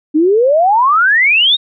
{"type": "exponential sweep", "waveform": "sine", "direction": "up", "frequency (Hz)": [293.7, 3807], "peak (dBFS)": -7, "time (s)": [0.14, 1.57], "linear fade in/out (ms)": 20, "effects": []}